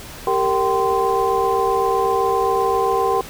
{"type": "tone cluster", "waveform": "sine", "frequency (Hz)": [393.6, 461.3, 772, 1036], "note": ["G4", "A#4", "G5", "C6"], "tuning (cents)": [7, -18, -27, -17], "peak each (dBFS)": -21, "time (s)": [0.27, 3.21], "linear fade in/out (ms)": 2, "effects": ["pink hiss -36 dBFS RMS until 3.29 s"]}